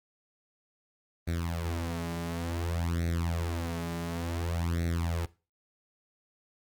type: tone with flanger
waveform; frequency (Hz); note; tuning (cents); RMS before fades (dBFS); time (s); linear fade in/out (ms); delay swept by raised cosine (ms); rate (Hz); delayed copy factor
sawtooth; 84.4; E2; +41; -32; 1.27-5.26; 10; 0.49 to 4.99; 0.56; +0.95
effects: noise-tail reverb RT60 0.3 s tail -18 dB re dry + Opus 24 kbps